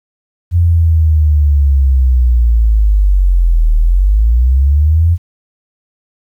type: linear two-way sweep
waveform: sine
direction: down then up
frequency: 87.31 to 38.29 to 87.31 Hz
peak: -6 dBFS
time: 0.51-5.18 s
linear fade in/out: 50 ms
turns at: 3.76 s
effects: 8-bit